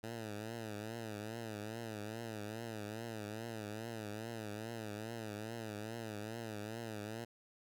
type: tone with vibrato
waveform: 10% pulse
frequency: 110 Hz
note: A2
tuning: in tune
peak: -34 dBFS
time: 0.03-7.25 s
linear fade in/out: 10 ms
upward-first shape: triangle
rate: 2.4 Hz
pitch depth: 120 cents each way
effects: none